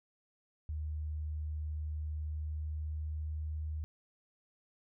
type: tone with pitch glide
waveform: sine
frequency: 76.5 to 77.21 Hz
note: D#2 to D#2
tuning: -29 to -13 cents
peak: -35 dBFS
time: 0.69-3.84 s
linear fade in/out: 0 ms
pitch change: +16 cents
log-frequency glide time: 2.17-3.61 s
effects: none